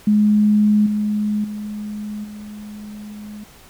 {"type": "tone with level steps", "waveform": "sine", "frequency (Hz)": 210, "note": "G#3", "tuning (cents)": 19, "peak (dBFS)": [-11, -17, -25, -31], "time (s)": [0.07, 3.44], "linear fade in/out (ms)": 5, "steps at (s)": [0.86, 1.44, 2.24], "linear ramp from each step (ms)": 5, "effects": ["pink hiss -46 dBFS RMS until 3.69 s"]}